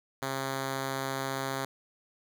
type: tone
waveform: 5% pulse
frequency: 134.7 Hz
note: C#3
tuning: 49 cents flat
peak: -20 dBFS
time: 0.22-1.65 s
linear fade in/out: 2 ms
effects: none